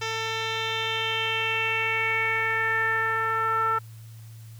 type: tone with low-pass filter sweep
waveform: 10% pulse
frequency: 446.5 Hz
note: A4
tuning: 25 cents sharp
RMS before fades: -26 dBFS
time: 0.01-3.79 s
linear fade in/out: 10 ms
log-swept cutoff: 4700 to 1300 Hz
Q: 4.8
effects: added 112 Hz sine -41 dBFS peak until 4.59 s + white hiss -56 dBFS RMS until 4.59 s